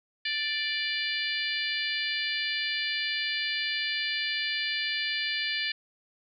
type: harmonic tone with a mistuned harmonic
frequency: 587.3 Hz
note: D5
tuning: in tune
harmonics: 3 / 4 / 5 / 6 / 7 / 8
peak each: -33 / -34 / -35 / -36 / -36 / -37 dBFS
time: 0.25-5.72 s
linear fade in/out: 5 ms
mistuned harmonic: 7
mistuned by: +19 cents
effects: none